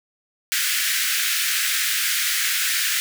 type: high-pass noise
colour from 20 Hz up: pink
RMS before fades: -22 dBFS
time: 0.52-3 s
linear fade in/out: 0 ms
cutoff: 1500 Hz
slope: 48 dB/octave
effects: none

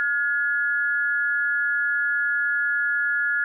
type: tone pair together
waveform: sine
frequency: 1428 / 1698.2 Hz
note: F6 / G#6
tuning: +38 / +38 cents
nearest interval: minor third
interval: 300 cents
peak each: -23 dBFS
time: 0-3.44 s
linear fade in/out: 0 ms
effects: none

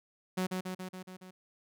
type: tone with echo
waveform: sawtooth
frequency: 185 Hz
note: F#3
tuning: in tune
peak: -26 dBFS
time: 0.37-0.47 s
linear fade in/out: 10 ms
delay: 140 ms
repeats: 6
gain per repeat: -3 dB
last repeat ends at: 1.31 s
effects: none

